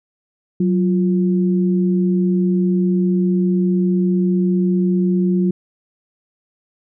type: tone pair together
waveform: sine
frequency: 185 / 349.9 Hz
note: F#3 / F4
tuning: 0 / +3 cents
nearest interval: major seventh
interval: 1103 cents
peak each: -14 / -21 dBFS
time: 0.6-5.51 s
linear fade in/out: 5 ms
effects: none